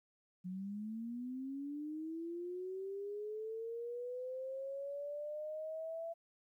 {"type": "linear sweep", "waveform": "sine", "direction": "up", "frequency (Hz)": [178.9, 671], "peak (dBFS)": -40, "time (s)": [0.44, 6.14], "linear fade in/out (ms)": 20, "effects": ["13-bit"]}